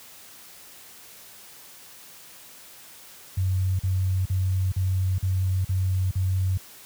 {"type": "tone bursts", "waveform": "sine", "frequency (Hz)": 93.7, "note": "F#2", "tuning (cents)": 22, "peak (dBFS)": -20, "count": 7, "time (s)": [3.37, 6.574], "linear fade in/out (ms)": 5, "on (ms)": 420, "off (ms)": 44, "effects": ["white hiss -47 dBFS RMS until 6.85 s", "high-pass 60 Hz 12 dB/octave"]}